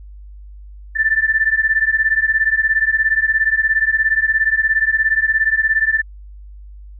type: beating tone pair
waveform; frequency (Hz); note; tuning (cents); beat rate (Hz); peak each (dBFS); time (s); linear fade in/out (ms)
sine; 1760 / 1777; A6 / A6; 0 / +17; 17; -16; 0.95-6.02; 20
effects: added 50 Hz sine -34 dBFS peak until 6.99 s